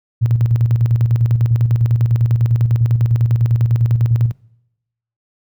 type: tone with tremolo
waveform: sine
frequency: 116.54 Hz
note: A#2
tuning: in tune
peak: -9 dBFS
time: 0.21-4.32 s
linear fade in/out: 20 ms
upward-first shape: square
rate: 10 Hz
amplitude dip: 55%
effects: noise-tail reverb RT60 0.9 s tail -24 dB re dry